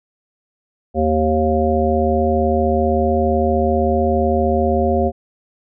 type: harmonic tone with a mistuned harmonic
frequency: 77.78 Hz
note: D#2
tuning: in tune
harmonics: 1 / 3 / 5 / 7 / 9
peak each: -20 / -20 / -20 / -20 / -20 dBFS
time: 0.94-5.12 s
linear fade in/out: 50 ms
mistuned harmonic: 1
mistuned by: +25 cents
effects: none